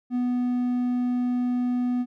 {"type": "tone", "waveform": "triangle", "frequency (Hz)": 246.9, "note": "B3", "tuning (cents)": 0, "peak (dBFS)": -20, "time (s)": [0.1, 2.06], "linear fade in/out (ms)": 50, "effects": []}